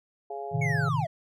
harmonic tone, 138.9 Hz, C#3, 4 cents sharp, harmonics 3 / 4 / 5 / 6, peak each -37 / -45 / -36 / -41 dBFS, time 0.3-0.89 s, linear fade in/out 5 ms
sine chord, A diminished, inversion none, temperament equal, 110 / 130.81 / 155.56 Hz, A2 / C3 / Eb3, 0 / 0 / 0 cents, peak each -32 / -29 / -28 dBFS, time 0.51-1.07 s, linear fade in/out 50 ms
triangle linear sweep, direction down, 2254 to 613 Hz, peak -27 dBFS, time 0.61-1.07 s, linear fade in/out 10 ms
effects none

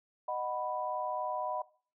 sine chord, B major, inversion first, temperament just, 617.4 / 740.8 / 987.8 Hz, D#5 / F#5 / B5, -14 / +2 / 0 cents, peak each -37 / -37 / -36 dBFS, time 0.28-1.62 s, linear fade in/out 5 ms, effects noise-tail reverb RT60 0.4 s tail -19 dB re dry

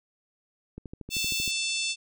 click train, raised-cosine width 3 ms, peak -26 dBFS, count 10, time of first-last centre 0.78-1.478 s, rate 12.9 Hz
violet noise, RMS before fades -38 dBFS, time 1.1-1.52 s, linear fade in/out 50 ms
harmonic tone, 885 Hz, A5, 10 cents sharp, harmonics 3 / 4 / 5 / 6 / 7 / 8 / 9 / 10, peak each -31 / -33 / -35 / -37 / -38 / -39 / -40 / -41 dBFS, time 1.1-1.96 s, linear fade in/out 50 ms
effects none

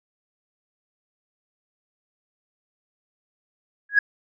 sine tone with exponential growth, 1661.2 Hz, G#6, in tune, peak -8 dBFS, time 3.89-3.99 s, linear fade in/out 5 ms, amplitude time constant 20 ms, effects tanh soft clip ceiling -6 dBFS

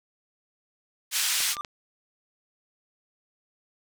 white band-pass noise, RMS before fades -26 dBFS, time 1.11-1.56 s, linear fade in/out 50 ms, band 1800 to 8900 Hz, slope 12 dB/octave
clicks, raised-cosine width 0.2 ms, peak -18 dBFS, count 3, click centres 1.405 / 1.568 / 1.648 s
triangle tone with exponential growth, 1186 Hz, D6, 17 cents sharp, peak -24 dBFS, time 1.47-1.61 s, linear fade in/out 0 ms, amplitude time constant 30 ms
effects none

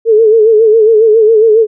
sine tone with vibrato, 440 Hz, A4, in tune, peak -3 dBFS, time 0.05-1.67 s, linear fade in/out 50 ms, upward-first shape sine, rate 7.3 Hz, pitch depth 76 cents each way, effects none

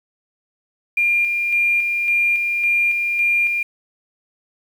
sine tone with tremolo, 2400 Hz, D7, 37 cents sharp, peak -14 dBFS, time 0.97-3.63 s, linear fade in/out 5 ms, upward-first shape square, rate 1.8 Hz, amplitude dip 35%, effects 7-bit

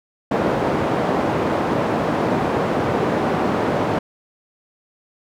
white band-pass noise, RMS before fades -20 dBFS, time 0.31-3.99 s, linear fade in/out 5 ms, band 120 to 680 Hz, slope 12 dB/octave, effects none

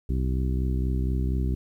harmonic tone, 64.2 Hz, C2, 32 cents flat, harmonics 1 / 2 / 3 / 4 / 5 / 6, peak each -24 / -30 / -34 / -36 / -38 / -40 dBFS, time 0.09-1.55 s, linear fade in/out 5 ms, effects 10-bit

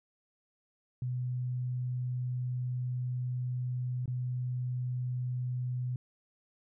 sine tone with dropouts, 125.1 Hz, B2, 23 cents sharp, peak -31 dBFS, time 1.02-5.96 s, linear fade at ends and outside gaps 2 ms, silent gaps 4.058-4.078 s, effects none

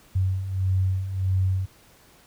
sine beating tone pair, 93 / 94.6 Hz, F#2 / F#2, +9 / +39 cents, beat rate 1.6 Hz, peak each -28 / -22 dBFS, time 0.15-1.66 s, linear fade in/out 10 ms, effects pink hiss -55 dBFS RMS until 2.26 s

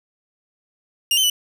sawtooth tone with pitch steps, 2823 / 3078 / 2971 Hz, F7 / G7 / F#7, +18 / -32 / +6 cents, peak -12 dBFS, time 1.11-1.299 s, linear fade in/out 2 ms, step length 63 ms, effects none

